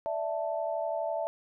sine chord, D suspended second, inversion none, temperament equal, 587.3 / 659.3 / 880 Hz, D5 / E5 / A5, 0 / 0 / 0 cents, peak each -35 / -31 / -37 dBFS, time 0.06-1.27 s, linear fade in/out 0 ms, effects none

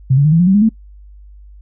sine tone with pitch steps, 131.4 / 141.65 / 152.69 / 164.6 / 177.44 / 191.27 / 206.2 / 222.3 Hz, C3 / C#3 / D#3 / E3 / F3 / G3 / G#3 / A3, +8 / +38 / -32 / -2 / +28 / -42 / -12 / +18 cents, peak -7 dBFS, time 0.1-0.692 s, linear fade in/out 10 ms, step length 74 ms, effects noise-tail reverb RT60 0.1 s tail -25 dB re dry + added 50 Hz sine -36 dBFS peak until 1.61 s

